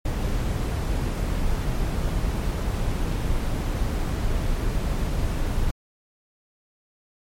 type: noise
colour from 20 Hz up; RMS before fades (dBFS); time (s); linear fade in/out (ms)
brown; -24; 0.05-5.71; 5
effects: MP3 64 kbps